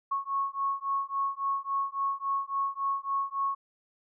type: beating tone pair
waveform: sine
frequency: 1099 / 1102.6 Hz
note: C#6 / C#6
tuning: -15 / -10 cents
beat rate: 3.6 Hz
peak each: -31 dBFS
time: 0.11-3.55 s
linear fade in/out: 10 ms
effects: none